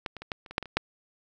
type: clicks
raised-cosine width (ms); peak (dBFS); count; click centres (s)
0.3; -15 / -24 / -25 / -15 / -30 / -25 / -9 / -20 / -28 / -7; 10; 0.062 / 0.167 / 0.22 / 0.318 / 0.462 / 0.51 / 0.581 / 0.627 / 0.657 / 0.77
effects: none